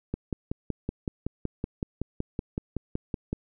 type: click train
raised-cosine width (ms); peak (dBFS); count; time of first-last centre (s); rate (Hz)
3; -16; 18; 0.14-3.329; 5.33
effects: none